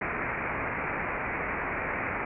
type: low-pass noise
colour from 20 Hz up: white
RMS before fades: -32 dBFS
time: 0.01-2.25 s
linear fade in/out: 5 ms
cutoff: 2400 Hz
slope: 96 dB/octave
effects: none